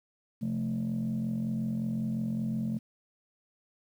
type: chord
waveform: sine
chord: F major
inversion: second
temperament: equal with one note detuned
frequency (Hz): 131.34 / 174.61 / 220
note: C3 / F3 / A3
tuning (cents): +7 / 0 / 0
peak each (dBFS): -34 / -35 / -29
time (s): 0.41-2.79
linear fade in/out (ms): 20
effects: tanh soft clip ceiling -25 dBFS + 10-bit